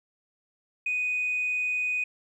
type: tone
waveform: sine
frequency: 2489 Hz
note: D#7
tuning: in tune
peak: -24 dBFS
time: 0.86-2.04 s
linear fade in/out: 5 ms
effects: tanh soft clip ceiling -21 dBFS + 11-bit